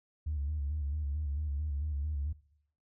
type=tone with vibrato; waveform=sine; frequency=73.42 Hz; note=D2; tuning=in tune; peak=-30 dBFS; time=0.26-2.33 s; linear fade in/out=10 ms; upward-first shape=square; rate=4.5 Hz; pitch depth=64 cents each way; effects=noise-tail reverb RT60 0.7 s tail -21 dB re dry + tanh soft clip ceiling -27 dBFS